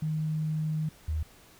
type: tone pair in turn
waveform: sine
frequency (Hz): 155.56 / 77.78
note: D#3 / D#2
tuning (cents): 0 / 0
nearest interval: octave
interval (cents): 1200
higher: first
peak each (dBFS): -27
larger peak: neither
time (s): 0.02-0.89 / 1.08-1.23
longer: first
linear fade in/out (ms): 5
effects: pink hiss -56 dBFS RMS until 1.59 s